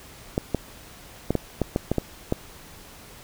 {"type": "clicks", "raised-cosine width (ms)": 2, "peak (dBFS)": -8, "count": 9, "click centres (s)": [0.379, 0.547, 1.306, 1.353, 1.617, 1.761, 1.916, 1.983, 2.324], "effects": ["pink hiss -46 dBFS RMS until 3.23 s"]}